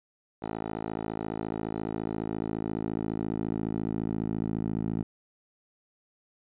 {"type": "tone with band-pass filter sweep", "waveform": "10% pulse", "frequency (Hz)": 54.5, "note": "A1", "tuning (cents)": -16, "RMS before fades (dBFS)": -32, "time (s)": [0.42, 5.03], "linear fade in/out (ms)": 5, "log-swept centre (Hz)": [580, 210], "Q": 1.1, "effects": ["resampled to 8000 Hz"]}